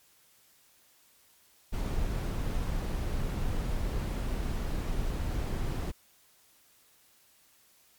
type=noise; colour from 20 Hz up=brown; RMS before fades=-31 dBFS; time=1.72-5.92 s; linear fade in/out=20 ms; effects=white hiss -63 dBFS RMS until 7.98 s + MP3 96 kbps